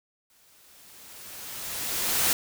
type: noise with exponential growth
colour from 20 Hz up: white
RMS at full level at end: -22 dBFS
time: 0.3-2.33 s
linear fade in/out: 2 ms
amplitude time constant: 440 ms
effects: none